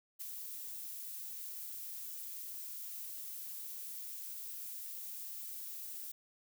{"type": "noise with ADSR envelope", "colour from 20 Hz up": "violet", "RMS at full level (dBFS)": -40, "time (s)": [0.19, 6.12], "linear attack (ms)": 29, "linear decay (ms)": 4, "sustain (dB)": -5, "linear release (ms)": 7, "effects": []}